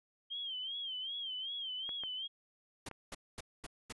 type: tone with vibrato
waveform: sine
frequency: 3168 Hz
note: G7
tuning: 18 cents sharp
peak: -38 dBFS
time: 0.3-2.28 s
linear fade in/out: 20 ms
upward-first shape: sine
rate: 2.6 Hz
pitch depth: 100 cents each way
type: clicks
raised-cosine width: 0.5 ms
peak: -32 dBFS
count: 3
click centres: 1.892 / 2.036 / 2.913 s
type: noise bursts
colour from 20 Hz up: pink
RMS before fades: -44 dBFS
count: 5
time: 2.86-3.925 s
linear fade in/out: 5 ms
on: 29 ms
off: 230 ms
effects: resampled to 24000 Hz